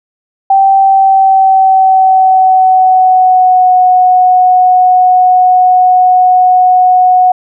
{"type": "tone with pitch glide", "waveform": "sine", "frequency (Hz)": [778, 734.3], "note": ["G5", "F#5"], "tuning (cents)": [-13, -13], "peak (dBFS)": -3, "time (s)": [0.5, 7.32], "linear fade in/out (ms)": 5, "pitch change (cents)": -100, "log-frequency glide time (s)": [0.78, 3.75], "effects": []}